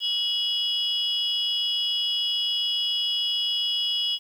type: tone cluster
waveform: sine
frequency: 2915 / 3338 / 5050 Hz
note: F#7 / G#7 / D#8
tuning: -26 / +8 / +25 cents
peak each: -25 / -26 / -32 dBFS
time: 0-4.19 s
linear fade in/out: 50 ms
effects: tanh soft clip ceiling -15 dBFS + 9-bit